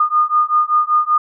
sine beating tone pair, 1219 / 1224.2 Hz, D#6 / D#6, -36 / -28 cents, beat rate 5.2 Hz, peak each -15 dBFS, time 0-1.18 s, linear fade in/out 5 ms, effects none

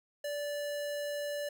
square tone, 582 Hz, D5, 16 cents flat, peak -35 dBFS, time 0.24-1.49 s, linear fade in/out 5 ms, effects none

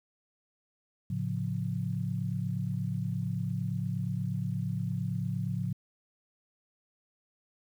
sine chord, A augmented, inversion none, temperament equal with one note detuned, 110 / 138.59 / 177.97 Hz, A2 / C#3 / E#3, 0 / 0 / +33 cents, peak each -34 dBFS, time 1.1-5.73 s, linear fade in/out 5 ms, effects 10-bit

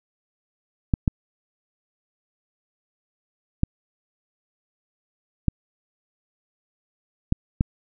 clicks, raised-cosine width 5 ms, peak -6 dBFS, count 6, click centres 0.938 / 1.078 / 3.634 / 5.483 / 7.324 / 7.609 s, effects none

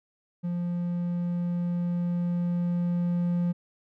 triangle tone with level ramp, 174.61 Hz, F3, in tune, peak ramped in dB -25 to -21 dBFS, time 0.43-3.53 s, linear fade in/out 20 ms, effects none

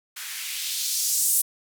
violet noise with band-pass filter sweep, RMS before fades -26 dBFS, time 0.16-1.42 s, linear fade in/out 10 ms, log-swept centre 1500 to 9800 Hz, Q 1.5, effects none

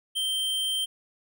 square tone, 3136 Hz, G7, in tune, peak -26 dBFS, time 0.15-0.86 s, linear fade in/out 20 ms, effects none

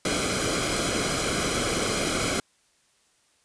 pink noise with comb filter, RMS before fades -26 dBFS, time 0.05-2.4 s, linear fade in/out 2 ms, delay 1.1 ms, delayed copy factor -0.7, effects white hiss -65 dBFS RMS until 3.44 s + resampled to 22050 Hz

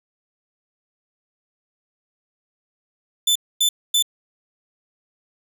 sawtooth tone bursts, 3520 Hz, A7, in tune, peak -12 dBFS, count 3, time 3.27-4.025 s, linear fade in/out 5 ms, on 85 ms, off 250 ms, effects none

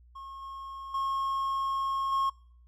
triangle tone with level steps, 1084 Hz, C#6, 39 cents flat, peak -39 / -37 / -26 / -23 dBFS, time 0.15-2.3 s, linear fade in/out 10 ms, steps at 0.42 / 0.94 / 2.12 s, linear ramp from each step 5 ms, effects noise-tail reverb RT60 0.6 s tail -23 dB re dry + added 60 Hz sine -54 dBFS peak until 2.67 s

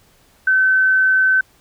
sine tone, 1529 Hz, G6, 44 cents flat, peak -11 dBFS, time 0.47-1.41 s, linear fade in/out 5 ms, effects pink hiss -54 dBFS RMS until 1.6 s

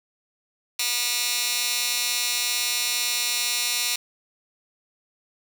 15% pulse tone with high-pass filter, 242.3 Hz, B3, 33 cents flat, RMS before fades -25 dBFS, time 0.79-3.96 s, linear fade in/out 5 ms, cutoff 3700 Hz, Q 1, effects none

